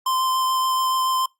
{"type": "tone with vibrato", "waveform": "square", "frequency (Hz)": 1039, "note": "C6", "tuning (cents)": -12, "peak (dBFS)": -20, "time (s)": [0.06, 1.26], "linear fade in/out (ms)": 5, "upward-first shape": "triangle", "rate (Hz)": 7, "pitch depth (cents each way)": 12, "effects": ["noise-tail reverb RT60 0.2 s tail -23 dB re dry", "Opus 48 kbps"]}